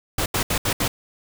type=noise bursts at uneven times; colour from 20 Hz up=pink; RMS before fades=-22 dBFS; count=5; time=0.18-0.26 / 0.34-0.43 / 0.5-0.58 / 0.65-0.73 / 0.8-0.88 s; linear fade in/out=5 ms; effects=none